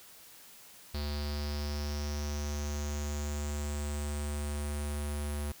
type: tone with low-pass filter sweep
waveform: square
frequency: 73.42 Hz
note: D2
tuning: in tune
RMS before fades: -35 dBFS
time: 0.94-5.52 s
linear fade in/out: 5 ms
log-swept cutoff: 4500 to 11000 Hz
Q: 6.6
effects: white hiss -54 dBFS RMS until 5.6 s